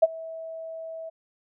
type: tone with ADSR envelope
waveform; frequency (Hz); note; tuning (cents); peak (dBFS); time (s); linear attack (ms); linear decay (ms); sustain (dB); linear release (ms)
sine; 650; E5; -24; -11; 0.02-1.1; 12; 32; -23; 15
effects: none